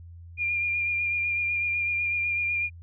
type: tone with vibrato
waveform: sine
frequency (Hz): 2406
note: D7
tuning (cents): +41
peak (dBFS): -24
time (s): 0.37-2.7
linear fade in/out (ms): 50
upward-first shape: sine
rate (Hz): 8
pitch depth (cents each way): 21
effects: added 85 Hz sine -42 dBFS peak until 2.82 s